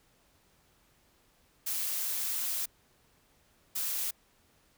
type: noise bursts at uneven times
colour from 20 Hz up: blue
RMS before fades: -33 dBFS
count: 2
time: 1.66-2.66 / 3.75-4.11 s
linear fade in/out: 10 ms
effects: pink hiss -67 dBFS RMS until 4.77 s